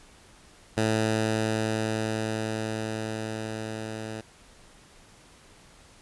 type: tone with level ramp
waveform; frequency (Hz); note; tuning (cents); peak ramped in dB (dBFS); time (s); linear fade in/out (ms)
10% pulse; 110; A2; 0; -14 to -26; 0.77-4.21; 5
effects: pink hiss -54 dBFS RMS until 6.01 s + resampled to 24000 Hz